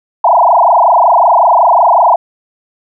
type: tone with frequency modulation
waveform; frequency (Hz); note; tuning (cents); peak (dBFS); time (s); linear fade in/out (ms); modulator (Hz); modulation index
sine; 830.6; G#5; 0; -4; 0.24-2.16; 5; 25.4; 6.8
effects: none